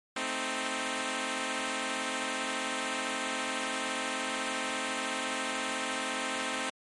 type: chord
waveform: 5% pulse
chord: A diminished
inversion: none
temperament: equal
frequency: 220 / 261.6 / 311.1 Hz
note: A3 / C4 / Eb4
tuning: 0 / 0 / 0 cents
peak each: -27 / -22 / -26 dBFS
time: 0.16-6.7 s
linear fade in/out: 5 ms
effects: MP3 48 kbps